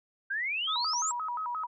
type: exponential sweep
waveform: sine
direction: up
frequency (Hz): 1543 to 7750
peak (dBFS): -29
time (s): 0.3-1.12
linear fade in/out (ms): 10
type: tone with vibrato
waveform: sine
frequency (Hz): 1108.7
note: C#6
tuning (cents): 0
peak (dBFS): -31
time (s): 0.67-1.67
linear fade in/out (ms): 20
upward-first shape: square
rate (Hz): 5.7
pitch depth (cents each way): 240
effects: none